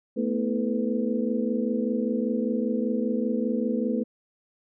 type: tone cluster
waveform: sine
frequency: 221.2 / 246.3 / 320.7 / 435.9 / 499 Hz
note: A3 / B3 / E4 / A4 / B4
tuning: +9 / -5 / -48 / -16 / +18 cents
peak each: -27 / -28 / -34 / -33 / -31 dBFS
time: 0.16-4.04 s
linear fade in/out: 20 ms
effects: none